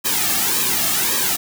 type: noise with flanger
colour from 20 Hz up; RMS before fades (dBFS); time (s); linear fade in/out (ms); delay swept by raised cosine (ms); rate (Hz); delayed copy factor
white; -19; 0.04-1.37; 20; 1.4 to 2.07; 1.8; -0.8
effects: none